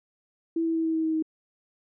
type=tone with pitch steps; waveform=sine; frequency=329.7 / 327.4 / 325.2 / 322.9 / 320.7 / 318.5 / 316.3 Hz; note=E4 / E4 / E4 / E4 / E4 / D#4 / D#4; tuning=0 / -12 / -23 / -36 / -48 / +41 / +29 cents; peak=-23 dBFS; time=0.56-1.225 s; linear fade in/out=5 ms; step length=95 ms; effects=none